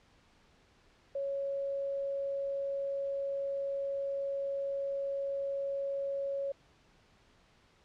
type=tone; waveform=sine; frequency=554 Hz; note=C#5; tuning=1 cent flat; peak=-32 dBFS; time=1.15-6.52 s; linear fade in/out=5 ms; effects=pink hiss -65 dBFS RMS until 7.84 s + low-pass 5000 Hz 12 dB/octave